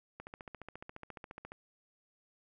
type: click train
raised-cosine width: 0.5 ms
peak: -30 dBFS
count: 20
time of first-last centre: 0.2-1.519 s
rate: 14.4 Hz
effects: none